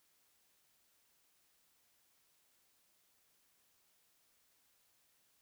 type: silence
effects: white hiss -74 dBFS RMS until 5.41 s